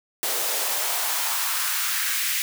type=noise with high-pass filter sweep; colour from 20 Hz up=white; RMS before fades=-25 dBFS; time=0.23-2.42 s; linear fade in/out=0 ms; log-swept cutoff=420 to 2100 Hz; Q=1.9; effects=none